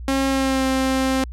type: tone with pitch glide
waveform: sawtooth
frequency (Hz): 269.9 to 263.7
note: C#4 to C4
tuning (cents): -46 to +14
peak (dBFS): -14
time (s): 0.08-1.24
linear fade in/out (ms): 2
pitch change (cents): -40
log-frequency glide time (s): 0.29-0.66
effects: added 60 Hz sine -30 dBFS peak until 1.32 s + low-pass 11000 Hz 12 dB/octave